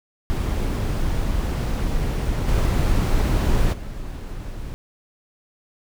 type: noise with level steps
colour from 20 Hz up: brown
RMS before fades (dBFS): -22 / -18 / -32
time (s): 0.3-4.74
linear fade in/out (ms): 0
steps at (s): 2.47 / 3.72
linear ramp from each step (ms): 20
effects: none